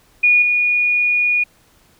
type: tone with level steps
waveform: sine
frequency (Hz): 2448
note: D#7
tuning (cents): -29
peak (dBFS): -9 / -13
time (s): 0.23-1.44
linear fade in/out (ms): 10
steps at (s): 0.42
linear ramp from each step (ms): 2
effects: pink hiss -54 dBFS RMS until 1.99 s